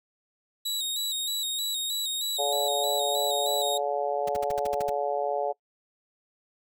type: tone with vibrato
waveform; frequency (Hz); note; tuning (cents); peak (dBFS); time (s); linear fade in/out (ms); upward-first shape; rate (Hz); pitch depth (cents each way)
sawtooth; 3821; A#7; +42; -25; 0.65-3.78; 10; square; 3.2; 42
type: harmonic tone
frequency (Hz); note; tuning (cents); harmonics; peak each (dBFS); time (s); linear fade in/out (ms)
142.9; D3; -47; 3 / 4 / 5 / 6; -32 / -29 / -30 / -35; 2.38-5.53; 20
type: noise bursts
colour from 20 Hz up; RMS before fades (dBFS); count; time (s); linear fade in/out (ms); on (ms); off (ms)
pink; -38; 9; 4.27-4.898; 5; 20; 56
effects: noise-tail reverb RT60 0.1 s tail -24 dB re dry